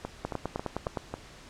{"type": "two click trains", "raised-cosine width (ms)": 1, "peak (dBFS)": [-16, -19], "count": [8, 5], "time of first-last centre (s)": [[0.25, 0.972], [0.05, 1.14]], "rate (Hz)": [9.69, 3.67], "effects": ["pink hiss -50 dBFS RMS until 1.49 s", "low-pass 7000 Hz 12 dB/octave"]}